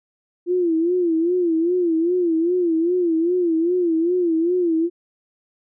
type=tone with vibrato; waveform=sine; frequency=342.1 Hz; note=F4; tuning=36 cents flat; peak=-16 dBFS; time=0.46-4.9 s; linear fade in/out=50 ms; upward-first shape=sine; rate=2.5 Hz; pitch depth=110 cents each way; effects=none